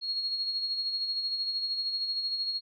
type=tone with tremolo; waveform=sine; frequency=4298 Hz; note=C8; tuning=46 cents sharp; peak=-27 dBFS; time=0.01-2.61 s; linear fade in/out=50 ms; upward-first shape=sine; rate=13 Hz; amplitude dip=45%; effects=none